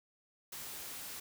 white noise, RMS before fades -45 dBFS, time 0.52-1.2 s, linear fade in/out 5 ms, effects none

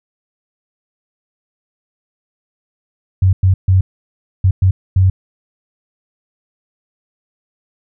sine tone bursts at uneven times, 94 Hz, F#2, 28 cents sharp, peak -7 dBFS, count 6, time 3.22-3.33 / 3.43-3.54 / 3.68-3.81 / 4.44-4.51 / 4.62-4.71 / 4.96-5.1 s, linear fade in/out 5 ms, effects none

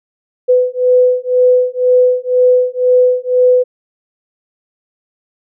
sine beating tone pair, 500 / 502 Hz, B4 / B4, +21 / +28 cents, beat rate 2 Hz, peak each -11 dBFS, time 0.48-3.64 s, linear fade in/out 20 ms, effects none

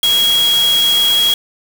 sine tone in noise, 3300 Hz, G#7, 12 cents flat, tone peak -10 dBFS, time 0.03-1.34 s, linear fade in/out 2 ms, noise white, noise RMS -21 dBFS, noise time 0.03-1.34 s, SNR +8 dB, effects none

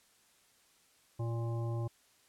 harmonic tone with a mistuned harmonic, 116.54 Hz, A#2, in tune, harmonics 1 / 3 / 5 / 7 / 9, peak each -33 / -43 / -47 / -50 / -52 dBFS, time 1.19-1.88 s, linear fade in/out 10 ms, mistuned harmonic 3, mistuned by -16 cents, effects white hiss -67 dBFS RMS until 2.28 s + low-pass 11000 Hz 12 dB/octave

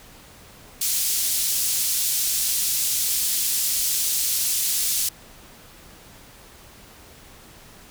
white band-pass noise, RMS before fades -23 dBFS, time 0.81-5.09 s, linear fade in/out 5 ms, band 4400 to 14000 Hz, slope 12 dB/octave, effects pink hiss -47 dBFS RMS until 7.9 s

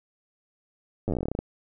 slowing click train, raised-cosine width 2 ms, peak -15 dBFS, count 16, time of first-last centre 1.08-1.39 s, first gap 9 ms, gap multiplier 1.11, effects none

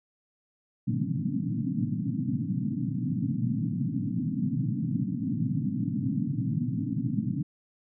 pink band-pass noise, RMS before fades -29 dBFS, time 0.87-7.43 s, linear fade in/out 10 ms, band 110 to 290 Hz, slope 96 dB/octave, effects none

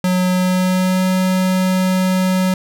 square tone with pitch glide, 182.9 to 185.77 Hz, F#3 to F#3, -20 to +7 cents, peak -14 dBFS, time 0.04-2.54 s, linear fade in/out 2 ms, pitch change +27 cents, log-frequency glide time 0.31-1.04 s, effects none

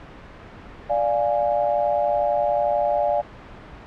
sine chord, D diminished, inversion none, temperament equal, 587.3 / 698.5 / 830.6 Hz, D5 / F5 / Ab5, 0 / 0 / 0 cents, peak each -21 / -23 / -25 dBFS, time 0.89-3.22 s, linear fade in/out 20 ms, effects pink hiss -41 dBFS RMS until 3.86 s + low-pass 2000 Hz 12 dB/octave

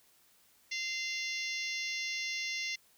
harmonic tone with a mistuned harmonic, 692 Hz, F5, 16 cents flat, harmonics 3 / 4 / 5 / 6 / 7 / 8 / 9, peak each -37 / -42 / -45 / -44 / -46 / -43 / -46 dBFS, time 0.71-2.76 s, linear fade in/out 10 ms, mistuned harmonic 6, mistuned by +25 cents, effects white hiss -66 dBFS RMS until 2.97 s

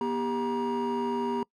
triangle tone cluster, 241.1 / 397.6 / 950 Hz, B3 / G4 / A#5, -41 / +25 / +33 cents, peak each -28 dBFS, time 0.01-1.43 s, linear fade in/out 2 ms, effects noise-tail reverb RT60 0.1 s tail -25 dB re dry + tanh soft clip ceiling -21 dBFS

